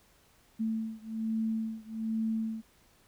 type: beating tone pair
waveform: sine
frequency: 221.6 / 222.8 Hz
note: A3 / A3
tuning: +13 / +22 cents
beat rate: 1.2 Hz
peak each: -33 / -34 dBFS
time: 0.59-2.62 s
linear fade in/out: 20 ms
effects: pink hiss -64 dBFS RMS until 3.07 s